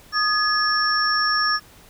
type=tone cluster; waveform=sine; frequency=1236 / 1701 / 5450 Hz; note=D#6 / G#6 / F8; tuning=-12 / +41 / -43 cents; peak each=-22 dBFS; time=0.12-1.6 s; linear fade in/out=50 ms; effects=pink hiss -49 dBFS RMS until 1.89 s